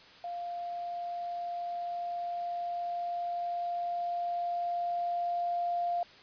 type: tone with level ramp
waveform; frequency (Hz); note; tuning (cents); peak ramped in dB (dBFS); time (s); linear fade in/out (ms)
sine; 698; F5; -1; -35 to -28; 0.24-6.03; 2
effects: white hiss -54 dBFS RMS until 6.22 s + resampled to 11025 Hz